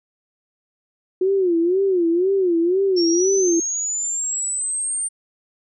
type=tone with vibrato; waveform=sine; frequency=361.5 Hz; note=F#4; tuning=40 cents flat; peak=-15 dBFS; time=1.21-3.6 s; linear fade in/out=5 ms; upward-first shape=sine; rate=2 Hz; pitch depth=150 cents each way
type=linear sweep; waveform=sine; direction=up; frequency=5420 to 8870 Hz; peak=-21 dBFS; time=2.96-5.09 s; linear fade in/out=20 ms
effects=none